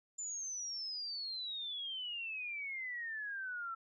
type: exponential sweep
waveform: sine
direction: down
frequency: 7150 to 1329 Hz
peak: -39 dBFS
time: 0.18-3.75 s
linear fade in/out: 10 ms
effects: none